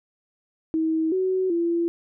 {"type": "tone with pitch steps", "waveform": "sine", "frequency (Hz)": [320.1, 374.4, 339.4], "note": ["D#4", "F#4", "F4"], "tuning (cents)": [49, 20, -49], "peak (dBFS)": -20, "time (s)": [0.74, 1.88], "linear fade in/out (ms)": 0, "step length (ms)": 380, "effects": []}